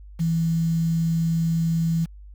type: tone with quantisation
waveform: sine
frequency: 164.81 Hz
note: E3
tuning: in tune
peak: -19 dBFS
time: 0.19-2.06 s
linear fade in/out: 20 ms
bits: 7
effects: added 50 Hz sine -40 dBFS peak until 2.34 s